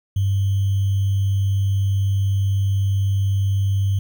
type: tone with sample-and-hold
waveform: sine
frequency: 98 Hz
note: G2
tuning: in tune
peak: -16 dBFS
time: 0.16-3.99 s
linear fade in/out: 5 ms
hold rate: 3150 Hz
effects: none